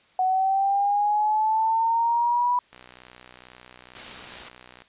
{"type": "linear sweep", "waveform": "sine", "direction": "up", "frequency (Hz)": [740, 985], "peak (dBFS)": -19, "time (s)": [0.19, 2.59], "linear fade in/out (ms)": 2}
{"type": "click train", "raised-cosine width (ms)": 0.3, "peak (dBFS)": -29, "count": 131, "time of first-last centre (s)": [2.73, 4.82], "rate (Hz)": 62.2}
{"type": "noise", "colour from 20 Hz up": "white", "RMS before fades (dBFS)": -38, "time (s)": [3.95, 4.49], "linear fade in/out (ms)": 5}
{"effects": ["white hiss -59 dBFS RMS until 4.88 s", "resampled to 8000 Hz"]}